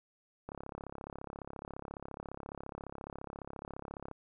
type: click train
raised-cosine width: 1 ms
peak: -28 dBFS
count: 126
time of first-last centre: 0.49-4.113 s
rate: 34.5 Hz
effects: none